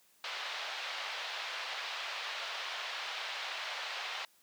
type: band-pass noise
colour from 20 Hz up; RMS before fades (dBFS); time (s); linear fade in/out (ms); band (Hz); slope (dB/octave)
white; -40; 0.24-4.25; 2; 610 to 4000; 24
effects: white hiss -67 dBFS RMS until 4.42 s + high-pass 150 Hz 12 dB/octave